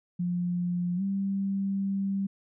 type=tone with pitch glide; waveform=sine; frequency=176.6 to 195.95 Hz; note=F3 to G3; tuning=+20 to 0 cents; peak=-26 dBFS; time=0.19-2.27 s; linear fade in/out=10 ms; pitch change=+180 cents; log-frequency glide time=0.96-1.02 s; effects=none